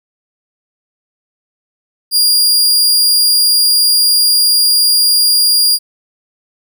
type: tone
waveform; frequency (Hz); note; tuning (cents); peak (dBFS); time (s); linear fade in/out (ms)
sawtooth; 4821; D8; +45; -5; 2.11-5.79; 50
effects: none